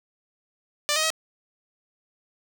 5% pulse tone with pitch steps, 591 / 626 / 638 Hz, D5 / D#5 / D#5, +11 / +10 / +43 cents, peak -10 dBFS, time 0.89-1.103 s, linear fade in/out 0 ms, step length 71 ms, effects none

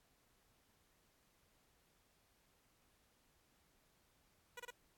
10% pulse tone bursts, 486.4 Hz, B4, 26 cents flat, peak -39 dBFS, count 3, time 4.57-4.706 s, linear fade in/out 5 ms, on 28 ms, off 26 ms, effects pink hiss -75 dBFS RMS until 4.97 s + AAC 64 kbps

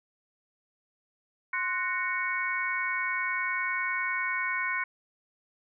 harmonic tone with a mistuned harmonic, 370 Hz, F#4, in tune, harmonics 3 / 4 / 5 / 6, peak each -34 / -33 / -35 / -31 dBFS, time 1.53-4.84 s, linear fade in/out 5 ms, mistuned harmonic 3, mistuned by -96 cents, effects none

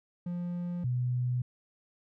triangle / sine tone pair in turn, 175.4 / 124.25 Hz, F3 / B2, +8 / +11 cents, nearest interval tritone, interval 597 cents, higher first, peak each -30 / -27 dBFS, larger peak second, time 0.26-0.84 / 0.84-1.42 s, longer neither, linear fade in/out 5 ms, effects none

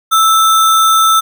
sine tone with sample-and-hold, 1318.5 Hz, E6, in tune, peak -6 dBFS, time 0.11-1.21 s, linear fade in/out 20 ms, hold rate 4900 Hz, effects none

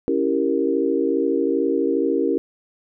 sine chord, C# diminished seventh, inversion none, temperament equal, 277.2 / 329.6 / 392 / 466.2 Hz, C#4 / E4 / G4 / Bb4, 0 / 0 / 0 / 0 cents, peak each -23 dBFS, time 0.08-2.38 s, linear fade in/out 0 ms, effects none

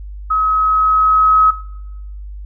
sine tone with level ramp, 1277 Hz, D#6, 45 cents sharp, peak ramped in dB -12 to -6 dBFS, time 0.3-1.51 s, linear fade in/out 10 ms, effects noise-tail reverb RT60 0.8 s tail -18 dB re dry + added 50 Hz sine -27 dBFS peak until 2.45 s

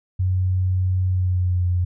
sine tone with pitch glide, 92.5 to 89.3 Hz, F#2 to F2, 0 to +39 cents, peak -17 dBFS, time 0.19-1.85 s, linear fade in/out 10 ms, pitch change -61 cents, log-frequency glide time 1.08-1.65 s, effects none

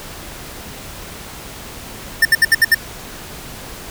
square tone bursts, 1800 Hz, A6, 39 cents sharp, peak -8 dBFS, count 6, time 2.22-2.747 s, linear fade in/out 5 ms, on 32 ms, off 67 ms, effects pink hiss -33 dBFS RMS until 3.9 s

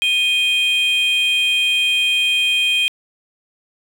triangle tone pair together, 2484 / 3190 Hz, D#7 / G7, -3 / +30 cents, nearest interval major third, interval 433 cents, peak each -15 dBFS, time 0.02-2.88 s, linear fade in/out 0 ms, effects tanh soft clip ceiling -6 dBFS + 7-bit

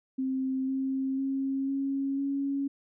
sine tone with pitch steps, 263.1 / 266.6 / 270.2 / 273.8 / 277.5 Hz, C4 / C4 / C#4 / C#4 / C#4, +10 / +33 / -44 / -21 / +2 cents, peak -27 dBFS, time 0.18-2.68 s, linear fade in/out 10 ms, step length 500 ms, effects none

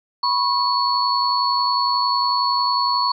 sine tone cluster, 980 / 1091 / 4406 Hz, B5 / C#6 / C#8, -14 / -28 / -11 cents, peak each -21 dBFS, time 0.23-3.12 s, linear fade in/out 5 ms, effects none

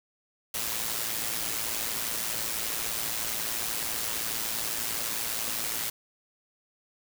white noise with amplitude modulation, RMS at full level -29 dBFS, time 0.54-5.9 s, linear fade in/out 5 ms, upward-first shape sine, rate 112 Hz, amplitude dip 55%, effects none

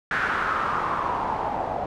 white noise with low-pass filter sweep, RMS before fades -26 dBFS, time 0.11-1.86 s, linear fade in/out 2 ms, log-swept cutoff 1600 to 710 Hz, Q 4.4, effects none

